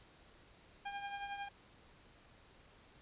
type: tone with tremolo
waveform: sawtooth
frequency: 804 Hz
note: G5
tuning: 44 cents sharp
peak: -35 dBFS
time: 0.85-1.49 s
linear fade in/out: 10 ms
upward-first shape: triangle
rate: 11 Hz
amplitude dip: 60%
effects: pink hiss -63 dBFS RMS until 3.01 s + resampled to 8000 Hz